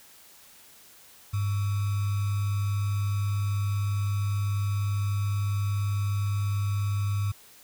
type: tone with sample-and-hold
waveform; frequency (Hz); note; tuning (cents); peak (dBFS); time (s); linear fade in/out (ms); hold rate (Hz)
sine; 101; G#2; -48; -24; 1.33-7.32; 10; 1225
effects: white hiss -53 dBFS RMS until 7.63 s